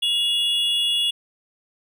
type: tone pair together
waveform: triangle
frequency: 2848 / 3389 Hz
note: F7 / G#7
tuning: +33 / +34 cents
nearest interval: minor third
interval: 301 cents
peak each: -20 dBFS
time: 0.02-1.11 s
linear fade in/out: 10 ms
effects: none